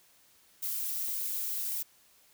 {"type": "noise with flanger", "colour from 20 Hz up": "violet", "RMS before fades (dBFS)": -34, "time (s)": [0.62, 1.83], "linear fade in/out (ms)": 10, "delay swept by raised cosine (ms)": [1.3, 6.5], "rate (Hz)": 1.8, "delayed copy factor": 0.55, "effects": ["white hiss -63 dBFS RMS until 2.33 s"]}